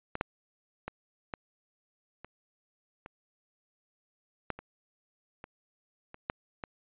clicks, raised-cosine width 0.5 ms, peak -19 / -14 / -21 / -20 / -29 / -29 / -16 / -28 / -28 / -30 / -15 / -22 dBFS, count 12, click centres 0.154 / 0.211 / 0.88 / 1.338 / 2.246 / 3.061 / 4.503 / 4.59 / 5.441 / 6.144 / 6.299 / 6.638 s, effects resampled to 8000 Hz

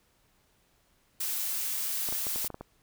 blue noise, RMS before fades -32 dBFS, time 1.2-2.48 s, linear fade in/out 5 ms
clicks, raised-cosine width 1 ms, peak -25 dBFS, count 8, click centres 2.088 / 2.125 / 2.268 / 2.36 / 2.446 / 2.503 / 2.544 / 2.61 s
effects pink hiss -68 dBFS RMS until 2.82 s

